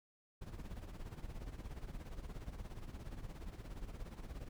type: noise with tremolo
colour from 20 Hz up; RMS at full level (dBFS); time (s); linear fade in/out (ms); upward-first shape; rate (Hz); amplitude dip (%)
brown; -44; 0.41-4.49; 10; sine; 17; 70
effects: none